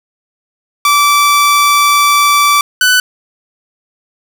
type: tone pair in turn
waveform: sawtooth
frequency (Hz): 1161 / 1496.4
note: D6 / F#6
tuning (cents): -20 / +19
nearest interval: major third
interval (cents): 439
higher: second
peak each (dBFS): -3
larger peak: neither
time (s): 0.85-2.61 / 2.81-3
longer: first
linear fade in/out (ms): 2
effects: none